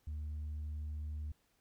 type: tone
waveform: sine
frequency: 75.7 Hz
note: D#2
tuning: 47 cents flat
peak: -36 dBFS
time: 0.07-1.32 s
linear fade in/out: 5 ms
effects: tanh soft clip ceiling -37 dBFS + pink hiss -75 dBFS RMS until 1.6 s